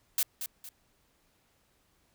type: noise with echo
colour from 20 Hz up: blue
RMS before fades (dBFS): -27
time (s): 0.18-0.23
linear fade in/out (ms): 2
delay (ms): 230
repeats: 2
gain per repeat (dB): -9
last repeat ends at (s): 0.69
effects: pink hiss -70 dBFS RMS until 2.14 s